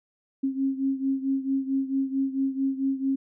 sine beating tone pair, 268.5 / 273 Hz, C4 / C#4, +45 / -26 cents, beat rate 4.5 Hz, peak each -25 / -29 dBFS, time 0.43-3.16 s, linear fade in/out 10 ms, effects none

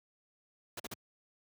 pink noise bursts, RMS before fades -41 dBFS, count 3, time 0.77-0.94 s, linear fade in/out 5 ms, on 28 ms, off 43 ms, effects high-pass 100 Hz 12 dB/octave

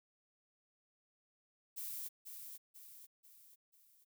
violet noise with echo, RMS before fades -44 dBFS, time 1.76-2.09 s, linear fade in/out 20 ms, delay 490 ms, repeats 4, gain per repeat -6 dB, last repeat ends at 4.05 s, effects none

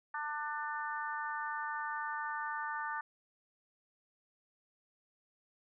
harmonic tone, 298 Hz, D4, 25 cents sharp, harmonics 3 / 4 / 5 / 6, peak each -40 / -41 / -42 / -43 dBFS, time 0.14-3.01 s, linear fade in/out 5 ms, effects none

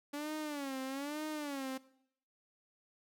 sawtooth tone with vibrato, 284.9 Hz, C#4, 48 cents sharp, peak -34 dBFS, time 0.13-1.78 s, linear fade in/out 10 ms, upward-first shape sine, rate 1.1 Hz, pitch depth 140 cents each way, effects noise-tail reverb RT60 0.7 s tail -19 dB re dry

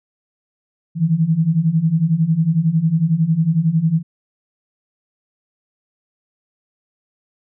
sine beating tone pair, 155.56 / 166.56 Hz, D#3 / E3, 0 / +18 cents, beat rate 11 Hz, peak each -18 / -15 dBFS, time 0.95-4.03 s, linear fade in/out 50 ms, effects none

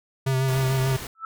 square tone with vibrato, 132.1 Hz, C3, 17 cents sharp, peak -21 dBFS, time 0.26-0.97 s, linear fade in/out 10 ms, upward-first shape sine, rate 6.8 Hz, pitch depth 27 cents each way
pink noise, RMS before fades -35 dBFS, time 0.48-1.07 s, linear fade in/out 2 ms
sine tone with exponential growth, 1318.5 Hz, E6, in tune, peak -26 dBFS, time 1.15-1.25 s, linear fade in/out 2 ms, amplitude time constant 21 ms
effects none

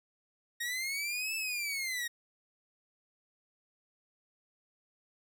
sawtooth linear two-way sweep, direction up then down, 1864.7 to 2648 to 1864.7 Hz, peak -30 dBFS, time 0.6-2.08 s, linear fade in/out 10 ms, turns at 1.35 s, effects none

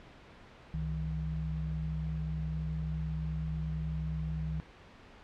sine tone pair together, 66.01 / 157.5 Hz, C2 / D#3, +16 / +21 cents, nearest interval octave + minor third, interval 1505 cents, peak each -36 / -34 dBFS, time 0.74-4.6 s, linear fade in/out 0 ms, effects pink hiss -54 dBFS RMS until 5.23 s + low-pass 3000 Hz 12 dB/octave

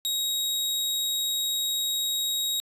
sawtooth tone, 3792 Hz, A#7, 29 cents sharp, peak -22 dBFS, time 0.05-2.6 s, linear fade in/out 0 ms, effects resampled to 32000 Hz

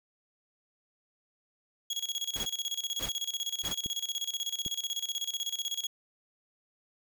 30% pulse tone with tremolo, 3322 Hz, G#7, in tune, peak -27 dBFS, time 1.9-5.87 s, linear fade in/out 5 ms, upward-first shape square, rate 16 Hz, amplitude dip 80%
pink noise bursts, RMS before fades -39 dBFS, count 3, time 2.35-3.74 s, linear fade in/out 20 ms, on 110 ms, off 530 ms
clicks, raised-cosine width 3 ms, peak -28 dBFS, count 2, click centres 3.861 / 4.663 s
effects none

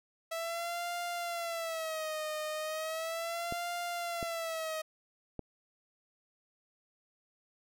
sawtooth tone with vibrato, 655 Hz, E5, 11 cents flat, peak -31 dBFS, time 0.31-4.82 s, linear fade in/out 10 ms, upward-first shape sine, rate 0.36 Hz, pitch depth 110 cents each way
clicks, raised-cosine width 2 ms, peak -25 dBFS, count 3, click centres 3.524 / 4.228 / 5.393 s
effects none

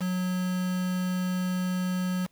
triangle tone with quantisation, 182.8 Hz, F#3, 21 cents flat, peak -24 dBFS, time 0-2.27 s, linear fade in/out 20 ms, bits 6, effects pink hiss -67 dBFS RMS until 2.31 s

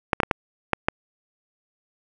clicks, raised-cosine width 0.5 ms, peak -3 dBFS, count 6, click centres 0.132 / 0.202 / 0.233 / 0.312 / 0.733 / 0.885 s, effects none

